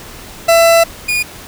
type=tone pair in turn; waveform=40% pulse; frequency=668 / 2445 Hz; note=E5 / D#7; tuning=+23 / -31 cents; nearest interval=octave + minor seventh; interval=2246 cents; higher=second; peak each=-5 / -12 dBFS; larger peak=first; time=0.48-0.84 / 1.08-1.23 s; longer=first; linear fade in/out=10 ms; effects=pink hiss -33 dBFS RMS until 1.47 s